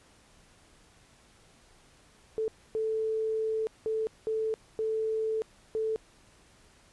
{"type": "tone bursts at uneven times", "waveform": "sine", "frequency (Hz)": 440, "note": "A4", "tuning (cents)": 0, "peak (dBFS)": -27, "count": 6, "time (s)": [[2.38, 2.48], [2.75, 3.67], [3.86, 4.07], [4.27, 4.54], [4.79, 5.42], [5.75, 5.96]], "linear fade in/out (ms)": 0, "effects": ["pink hiss -60 dBFS RMS until 6.92 s", "resampled to 24000 Hz"]}